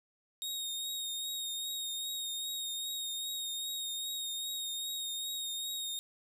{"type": "tone with vibrato", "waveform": "sawtooth", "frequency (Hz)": 3729, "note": "A#7", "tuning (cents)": 0, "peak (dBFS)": -33, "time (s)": [0.42, 5.99], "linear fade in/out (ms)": 0, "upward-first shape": "triangle", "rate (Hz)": 2.5, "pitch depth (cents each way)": 30, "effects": []}